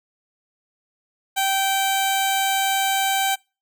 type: tone with notch filter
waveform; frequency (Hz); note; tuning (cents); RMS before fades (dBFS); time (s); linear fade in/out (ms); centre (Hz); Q
15% pulse; 777; G5; -16; -21; 1.36-3.36; 20; 1900; 1.4
effects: noise-tail reverb RT60 0.3 s tail -26 dB re dry